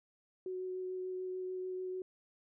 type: tone with vibrato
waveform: sine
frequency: 370 Hz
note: F#4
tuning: in tune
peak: -37 dBFS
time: 0.46-2.02 s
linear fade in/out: 2 ms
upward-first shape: triangle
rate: 6.8 Hz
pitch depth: 11 cents each way
effects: none